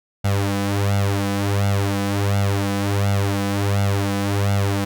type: tone with flanger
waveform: sawtooth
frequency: 100 Hz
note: G2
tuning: 35 cents sharp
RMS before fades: -20 dBFS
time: 0.24-4.85 s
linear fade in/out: 10 ms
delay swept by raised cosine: 1.4 to 4 ms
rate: 1.4 Hz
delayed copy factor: +0.8
effects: none